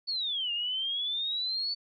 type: exponential two-way sweep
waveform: sine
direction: down then up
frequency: 4511 to 2794 to 4511 Hz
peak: -29 dBFS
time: 0.07-1.75 s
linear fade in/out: 20 ms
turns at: 0.52 s
effects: none